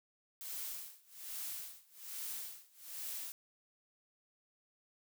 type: noise with tremolo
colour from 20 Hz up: blue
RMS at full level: -42 dBFS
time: 0.41-3.32 s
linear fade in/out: 0 ms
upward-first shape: sine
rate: 1.2 Hz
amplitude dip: 95%
effects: none